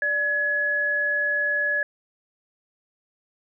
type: tone pair together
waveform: sine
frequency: 588.3 / 1691 Hz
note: D5 / G#6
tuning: +3 / +31 cents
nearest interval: octave + tritone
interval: 1828 cents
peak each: -31 / -21 dBFS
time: 0.02-1.83 s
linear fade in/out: 2 ms
effects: none